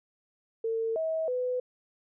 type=tone with pitch steps; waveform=sine; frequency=451.4 / 642 / 501 Hz; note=A4 / E5 / B4; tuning=+44 / -46 / +25 cents; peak=-27 dBFS; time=0.64-1.6 s; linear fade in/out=5 ms; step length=320 ms; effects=none